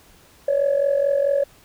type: tone with amplitude modulation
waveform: sine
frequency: 562 Hz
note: C#5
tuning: 24 cents sharp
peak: -12 dBFS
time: 0.48-1.44 s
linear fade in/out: 5 ms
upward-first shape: sine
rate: 44.6 Hz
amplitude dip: 75%
effects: tanh soft clip ceiling -11 dBFS + pink hiss -52 dBFS RMS until 1.64 s